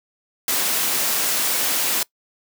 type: noise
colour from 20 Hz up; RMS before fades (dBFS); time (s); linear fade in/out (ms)
white; -21; 0.48-2.03; 2
effects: noise-tail reverb RT60 0.1 s tail -22 dB re dry + high-pass 200 Hz 12 dB/octave